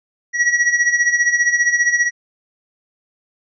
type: tone with tremolo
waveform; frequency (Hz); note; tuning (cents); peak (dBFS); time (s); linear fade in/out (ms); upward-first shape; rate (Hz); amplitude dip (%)
square; 1922; B6; -48; -11; 0.33-2.11; 50; sine; 15; 70
effects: resampled to 16000 Hz